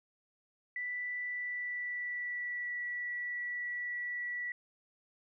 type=tone with pitch glide; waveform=sine; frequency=1975.5 to 1949.4 Hz; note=B6 to B6; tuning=0 to -23 cents; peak=-35 dBFS; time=0.76-4.52 s; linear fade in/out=2 ms; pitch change=-23 cents; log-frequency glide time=1.21-2.78 s; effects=none